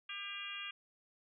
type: harmonic tone with a mistuned harmonic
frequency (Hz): 400.5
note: G4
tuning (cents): +37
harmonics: 3 / 4 / 5 / 6 / 7 / 8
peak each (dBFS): -51 / -50 / -53 / -47 / -45 / -49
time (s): 0.09-0.71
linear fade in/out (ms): 5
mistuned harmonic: 8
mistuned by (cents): +44
effects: none